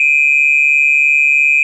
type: tone pair together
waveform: sine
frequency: 2392 / 2535 Hz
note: D7 / D#7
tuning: +31 / +32 cents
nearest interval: minor second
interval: 101 cents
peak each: -10 dBFS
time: 0-1.63 s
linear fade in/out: 2 ms
effects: tanh soft clip ceiling -2 dBFS